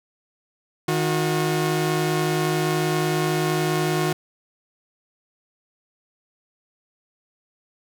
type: tone pair together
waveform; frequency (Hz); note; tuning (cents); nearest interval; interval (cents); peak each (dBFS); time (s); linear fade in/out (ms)
sawtooth; 155.56 / 361.7; D#3 / F#4; 0 / -39; octave + minor third; 1461; -19; 0.88-4.13; 5
effects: none